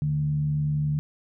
sine tone with frequency modulation, 148.7 Hz, D3, 22 cents sharp, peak -22 dBFS, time 0.02-0.99 s, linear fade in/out 0 ms, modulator 70.8 Hz, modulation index 0.3, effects none

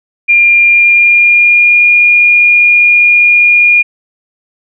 sine tone with pitch glide, 2400 to 2425 Hz, D7 to D#7, +37 to -45 cents, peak -3 dBFS, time 0.28-3.83 s, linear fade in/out 20 ms, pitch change +18 cents, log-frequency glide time 0.72-1.83 s, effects none

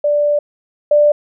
sine tone pair in turn, 587.3 / 590.7 Hz, D5 / D5, 0 / +10 cents, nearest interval unison, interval 10 cents, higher second, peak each -11 / -7 dBFS, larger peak second, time 0.04-0.39 / 0.91-1.12 s, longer first, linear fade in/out 5 ms, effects none

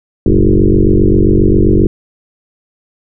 sine tone with frequency modulation, 157.1 Hz, D#3, 17 cents sharp, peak -5 dBFS, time 0.26-1.87 s, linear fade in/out 2 ms, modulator 47.5 Hz, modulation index 5.1, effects none

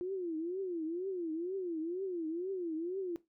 sine tone with vibrato, 349.2 Hz, F4, in tune, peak -34 dBFS, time 0.01-3.16 s, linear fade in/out 0 ms, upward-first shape triangle, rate 2.1 Hz, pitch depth 210 cents each way, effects noise-tail reverb RT60 0.2 s tail -17 dB re dry

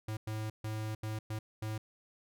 square tone bursts at uneven times, 108.6 Hz, A2, 22 cents flat, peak -36 dBFS, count 6, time 0.08-0.17 / 0.27-0.5 / 0.64-0.95 / 1.03-1.19 / 1.3-1.39 / 1.62-1.78 s, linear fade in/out 5 ms, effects none

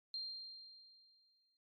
sine tone with exponential decay, 4186 Hz, C8, in tune, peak -39 dBFS, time 0.14-1.57 s, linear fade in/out 1 ms, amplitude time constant 310 ms, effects MP3 64 kbps

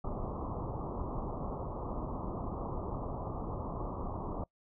pink low-pass noise, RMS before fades -38 dBFS, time 0.04-4.44 s, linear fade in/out 5 ms, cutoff 1200 Hz, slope 96 dB/octave, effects noise-tail reverb RT60 0.1 s tail -23 dB re dry

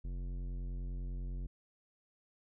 triangle tone with tanh clipping, 45.09 Hz, F#1, 44 cents flat, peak -39 dBFS, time 0.04-1.47 s, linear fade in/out 10 ms, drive 18 dB, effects none

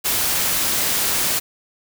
white noise, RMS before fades -20 dBFS, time 0.04-1.4 s, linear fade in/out 20 ms, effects none

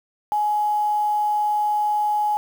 sine tone with quantisation, 839 Hz, G#5, 17 cents sharp, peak -18 dBFS, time 0.32-2.37 s, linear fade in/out 0 ms, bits 7, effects none

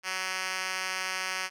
5% pulse tone with band-pass filter, 187.1 Hz, F#3, 20 cents sharp, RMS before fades -33 dBFS, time 0.03-1.5 s, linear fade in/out 50 ms, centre 3700 Hz, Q 0.8, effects none

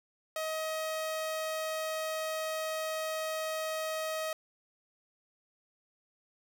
sawtooth tone, 632 Hz, D#5, 27 cents sharp, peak -29 dBFS, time 0.36-4.33 s, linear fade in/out 2 ms, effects none

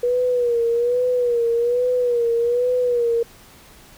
sine tone with vibrato, 482.2 Hz, B4, 41 cents flat, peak -16 dBFS, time 0.03-3.23 s, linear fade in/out 5 ms, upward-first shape sine, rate 1.2 Hz, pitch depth 64 cents each way, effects pink hiss -47 dBFS RMS until 3.97 s

